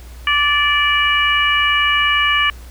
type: harmonic tone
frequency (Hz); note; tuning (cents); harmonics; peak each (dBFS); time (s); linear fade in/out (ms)
583; D5; -13; 2 / 3 / 4 / 5; -18 / -18 / -18 / -18; 0.27-2.5; 2
effects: added 60 Hz sine -33 dBFS peak until 2.7 s + pink hiss -44 dBFS RMS until 2.7 s